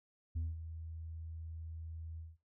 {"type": "tone with ADSR envelope", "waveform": "sine", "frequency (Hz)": 81.1, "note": "E2", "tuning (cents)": -28, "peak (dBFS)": -31, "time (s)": [0.35, 2.37], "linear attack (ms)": 15, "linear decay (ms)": 190, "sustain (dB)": -12, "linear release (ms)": 190, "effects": ["noise-tail reverb RT60 0.3 s tail -17 dB re dry", "tanh soft clip ceiling -33 dBFS"]}